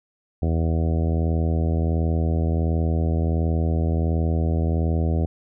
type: harmonic tone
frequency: 81.4 Hz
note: E2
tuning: 21 cents flat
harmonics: 1 / 2 / 3 / 4 / 5 / 6 / 7 / 8 / 9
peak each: -20 / -26 / -30 / -32 / -34 / -36 / -37 / -38 / -39 dBFS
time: 0.42-5.26 s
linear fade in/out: 5 ms
effects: none